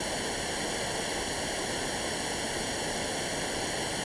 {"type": "noise with comb filter", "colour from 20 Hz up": "pink", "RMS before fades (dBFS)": -32, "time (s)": [0, 4.04], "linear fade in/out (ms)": 5, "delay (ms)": 0.8, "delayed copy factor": -0.75, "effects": ["resampled to 24000 Hz"]}